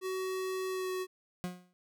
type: tone with pitch glide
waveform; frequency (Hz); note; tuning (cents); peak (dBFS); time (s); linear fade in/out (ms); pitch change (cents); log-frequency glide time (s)
square; 375.5 to 371.4; F#4 to F#4; +26 to +7; -34; 0.01-1.07; 50; -19; 0.69-0.9
type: tone with exponential decay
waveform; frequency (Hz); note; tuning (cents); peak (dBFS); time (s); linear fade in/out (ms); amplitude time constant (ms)
40% pulse; 180; F#3; -47; -31; 1.44-1.73; 0; 61
effects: none